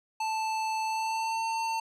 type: tone with pitch glide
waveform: square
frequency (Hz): 880 to 901.1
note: A5 to A5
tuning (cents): 0 to +41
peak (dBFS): -29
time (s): 0.2-1.8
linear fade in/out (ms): 5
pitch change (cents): +41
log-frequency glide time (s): 0.85-1.42
effects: low-pass 8000 Hz 12 dB/octave